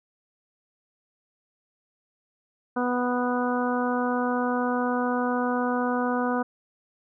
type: harmonic tone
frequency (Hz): 246.9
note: B3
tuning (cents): 0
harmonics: 1 / 2 / 3 / 4 / 5 / 6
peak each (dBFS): -26 / -29 / -31 / -32 / -33 / -34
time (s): 2.76-6.43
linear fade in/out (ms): 10
effects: none